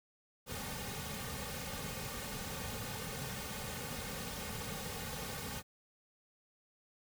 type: noise with comb filter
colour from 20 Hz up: pink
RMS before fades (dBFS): -42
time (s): 0.46-5.63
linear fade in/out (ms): 50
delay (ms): 3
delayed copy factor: -0.8
effects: none